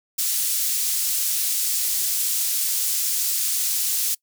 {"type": "high-pass noise", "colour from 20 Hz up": "pink", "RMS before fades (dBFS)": -23, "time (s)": [0.18, 4.15], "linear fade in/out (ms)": 10, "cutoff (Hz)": 6600, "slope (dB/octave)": 12, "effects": ["noise-tail reverb RT60 0.1 s tail -24 dB re dry"]}